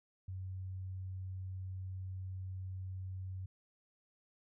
sine tone, 93.7 Hz, F#2, 22 cents sharp, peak -40 dBFS, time 0.28-3.46 s, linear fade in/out 5 ms, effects none

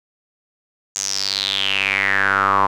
square tone with band-pass filter sweep, 49 Hz, G1, in tune, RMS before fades -19 dBFS, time 0.95-2.67 s, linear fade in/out 10 ms, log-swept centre 6700 to 1000 Hz, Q 6.8, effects none

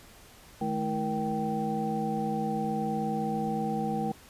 sine tone cluster, 155.4 / 214.8 / 323.9 / 473.3 / 778 Hz, D#3 / A3 / E4 / A#4 / G5, -2 / -41 / -30 / +26 / -13 cents, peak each -37 / -31 / -38 / -36 / -32 dBFS, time 0.61-4.12 s, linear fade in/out 5 ms, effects pink hiss -53 dBFS RMS until 4.29 s + resampled to 32000 Hz

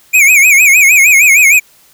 square tone with vibrato, 2336 Hz, D7, 10 cents flat, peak -4 dBFS, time 0.13-1.6 s, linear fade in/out 20 ms, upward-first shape sine, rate 6.5 Hz, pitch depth 150 cents each way, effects white hiss -46 dBFS RMS until 1.93 s

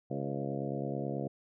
harmonic tone with a mistuned harmonic, 69.3 Hz, C#2, in tune, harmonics 2 / 3 / 4 / 5 / 6 / 7 / 8 / 9 / 10, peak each -38 / -40 / -41 / -42 / -43 / -43 / -44 / -45 / -45 dBFS, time 0.1-1.28 s, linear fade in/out 10 ms, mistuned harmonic 7, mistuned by +29 cents, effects none

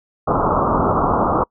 white low-pass noise, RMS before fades -17 dBFS, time 0.27-1.44 s, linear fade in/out 10 ms, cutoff 1300 Hz, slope 96 dB/octave, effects noise-tail reverb RT60 0.1 s tail -26 dB re dry

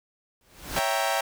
pink noise with exponential growth, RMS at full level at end -27 dBFS, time 0.41-0.79 s, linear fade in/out 1 ms, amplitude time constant 81 ms
sawtooth chord, C# diminished seventh, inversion none, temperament equal, 554.4 / 659.3 / 784 / 932.3 Hz, C#5 / E5 / G5 / Bb5, 0 / 0 / 0 / 0 cents, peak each -27 / -25 / -24 / -27 dBFS, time 0.76-1.21 s, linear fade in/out 5 ms
effects none

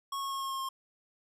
square tone with pitch steps, 1100 / 1093.7 / 1087.4 / 1081.1 / 1074.9 / 1068.7 Hz, C#6 / C#6 / C#6 / C#6 / C6 / C6, -14 / -24 / -34 / -44 / +46 / +36 cents, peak -34 dBFS, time 0.12-0.69 s, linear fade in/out 5 ms, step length 95 ms, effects resampled to 32000 Hz

